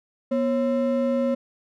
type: ring-modulated tone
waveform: triangle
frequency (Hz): 393.2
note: G4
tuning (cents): +5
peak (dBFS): -15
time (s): 0.31-1.35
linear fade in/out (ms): 10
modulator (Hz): 151
effects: none